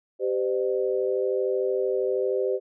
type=tone cluster; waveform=sine; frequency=389.9 / 511 / 604 Hz; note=G4 / C5 / D5; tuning=-9 / -41 / +48 cents; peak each=-25 / -26 / -32 dBFS; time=0.19-2.6 s; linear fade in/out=50 ms; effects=none